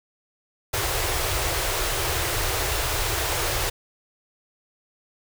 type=band-stop noise; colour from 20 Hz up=pink; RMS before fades=-25 dBFS; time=0.73-3.7 s; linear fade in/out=10 ms; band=130 to 340 Hz; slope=48 dB/octave; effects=none